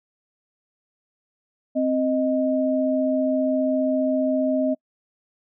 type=tone pair together; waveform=sine; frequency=262 / 623.1 Hz; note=C4 / D#5; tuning=+2 / +2 cents; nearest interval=octave + minor third; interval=1500 cents; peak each=-21 / -22 dBFS; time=1.75-4.75 s; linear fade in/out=20 ms; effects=noise-tail reverb RT60 0.1 s tail -26 dB re dry